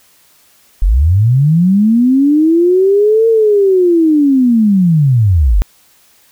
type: linear two-way sweep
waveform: sine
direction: up then down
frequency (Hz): 39.06 to 457.9 to 39.06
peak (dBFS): -6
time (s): 0.82-5.62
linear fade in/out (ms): 0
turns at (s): 3.28
effects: white hiss -49 dBFS RMS until 6.31 s